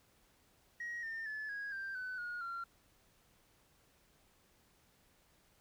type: tone with pitch steps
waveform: sine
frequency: 1893 / 1808.6 / 1727.9 / 1650.8 / 1577.2 / 1506.8 / 1439.6 / 1375.4 Hz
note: A#6 / A6 / A6 / G#6 / G6 / F#6 / F#6 / F6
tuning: +26 / +47 / -32 / -11 / +10 / +31 / -48 / -27 cents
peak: -38 dBFS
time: 0.8-2.64 s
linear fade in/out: 5 ms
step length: 230 ms
effects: tanh soft clip ceiling -37 dBFS + pink hiss -70 dBFS RMS until 5.6 s